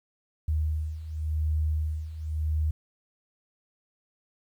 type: beating tone pair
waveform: sine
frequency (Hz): 76.8 / 77.71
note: D#2 / D#2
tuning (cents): -22 / -2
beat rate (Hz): 0.91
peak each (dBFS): -31 / -27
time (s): 0.48-2.71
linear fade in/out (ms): 5
effects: 10-bit